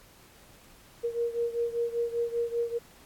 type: beating tone pair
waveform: sine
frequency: 468.3 / 473.4 Hz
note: A#4 / A#4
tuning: +8 / +27 cents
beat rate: 5.1 Hz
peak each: -29 / -32 dBFS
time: 1.03-2.79 s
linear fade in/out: 20 ms
effects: pink hiss -56 dBFS RMS until 3.05 s + AAC 64 kbps